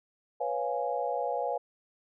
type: chord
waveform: sine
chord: C# dominant seventh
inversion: third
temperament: equal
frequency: 493.9 / 554.4 / 698.5 / 830.6 Hz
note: B4 / C#5 / E#5 / G#5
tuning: 0 / 0 / 0 / 0 cents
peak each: -34 dBFS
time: 0.4-1.58 s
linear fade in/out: 10 ms
effects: none